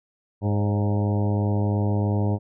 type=harmonic tone with a mistuned harmonic; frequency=103 Hz; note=G#2; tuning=14 cents flat; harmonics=1 / 2 / 3 / 4 / 5 / 6 / 7 / 8 / 9; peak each=-21 / -27 / -31 / -33 / -35 / -37 / -38 / -39 / -40 dBFS; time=0.41-2.39 s; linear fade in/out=50 ms; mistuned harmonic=5; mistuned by=+41 cents; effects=none